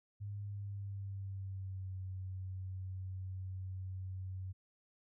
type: tone with pitch glide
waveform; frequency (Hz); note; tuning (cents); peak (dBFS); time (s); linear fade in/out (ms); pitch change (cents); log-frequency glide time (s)
sine; 101.7 to 93.8; G#2 to F#2; -36 to +24; -40; 0.2-4.53; 20; -140; 0.43-1.97
effects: none